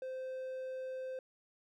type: tone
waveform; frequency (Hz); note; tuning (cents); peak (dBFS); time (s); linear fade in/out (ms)
triangle; 519; C5; -14; -37; 0.02-1.19; 2
effects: none